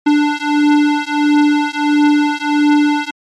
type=beating tone pair; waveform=square; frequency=294.2 / 295.7 Hz; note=D4 / D4; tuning=+3 / +12 cents; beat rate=1.5 Hz; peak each=-14 dBFS; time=0.06-3.11 s; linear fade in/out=10 ms; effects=low-pass 4000 Hz 12 dB/octave + MP3 64 kbps